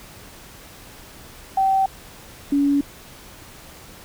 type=tone pair in turn; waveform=sine; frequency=772 / 283.2 Hz; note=G5 / C#4; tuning=-27 / +37 cents; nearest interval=octave + perfect fourth; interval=1736 cents; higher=first; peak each=-15 dBFS; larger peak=neither; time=1.57-1.86 / 2.52-2.81 s; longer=neither; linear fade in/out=5 ms; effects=pink hiss -43 dBFS RMS until 4.04 s